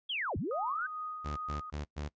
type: linear two-way sweep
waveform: sine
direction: down then up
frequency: 3408 to 62.2 to 1576 Hz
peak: -32 dBFS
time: 0.09-0.87 s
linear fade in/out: 10 ms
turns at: 0.37 s
type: tone with tremolo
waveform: sine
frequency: 1244.5 Hz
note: D#6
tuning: in tune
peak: -36 dBFS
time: 0.51-1.7 s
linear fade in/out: 2 ms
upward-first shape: sine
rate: 2.4 Hz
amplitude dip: 45%
type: tone bursts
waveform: sawtooth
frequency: 74.1 Hz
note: D2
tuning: 16 cents sharp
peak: -32 dBFS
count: 4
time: 1.24-2.09 s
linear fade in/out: 20 ms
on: 130 ms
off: 110 ms
effects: noise-tail reverb RT60 0.1 s tail -23 dB re dry + resampled to 16000 Hz